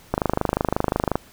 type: click train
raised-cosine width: 1 ms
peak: -5 dBFS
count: 27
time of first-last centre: 0.14-1.156 s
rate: 25.6 Hz
effects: pink hiss -50 dBFS RMS until 1.32 s